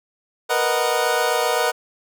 25% pulse chord, B major seventh, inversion third, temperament equal with one note detuned, 466.2 / 493.9 / 618 / 740 Hz, A#4 / B4 / D#5 / F#5, 0 / 0 / -12 / 0 cents, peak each -20 dBFS, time 0.49-1.72 s, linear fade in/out 20 ms, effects none

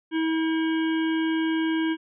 harmonic tone, 321.8 Hz, E4, 42 cents flat, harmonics 1 / 3 / 5 / 7 / 9 / 10, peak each -22 / -36 / -34 / -39 / -40 / -40 dBFS, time 0.11-1.97 s, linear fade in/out 50 ms, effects none

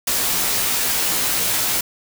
white noise with comb filter, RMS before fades -20 dBFS, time 0.07-1.81 s, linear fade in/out 5 ms, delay 14 ms, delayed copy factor -0.75, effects none

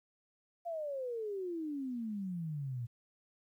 sine exponential sweep, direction down, 698.5 to 115.3 Hz, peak -36 dBFS, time 0.65-2.87 s, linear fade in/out 20 ms, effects 12-bit

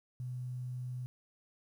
sine tone with quantisation, 125.4 Hz, B2, 27 cents sharp, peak -37 dBFS, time 0.2-1.06 s, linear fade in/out 0 ms, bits 11, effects none

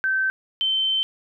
sine tone pair in turn, 1546 / 3092 Hz, G6 / G7, -24 / -24 cents, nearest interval octave, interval 1200 cents, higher second, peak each -19 / -19 dBFS, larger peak neither, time 0.04-0.3 / 0.61-1.03 s, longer second, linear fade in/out 0 ms, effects none

